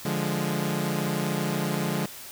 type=chord; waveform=sawtooth; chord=D diminished; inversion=none; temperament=equal; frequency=146.83 / 174.61 / 207.7 Hz; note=D3 / F3 / Ab3; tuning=0 / 0 / 0 cents; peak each=-26 dBFS; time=0.05-2.06 s; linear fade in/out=5 ms; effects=white hiss -42 dBFS RMS until 2.31 s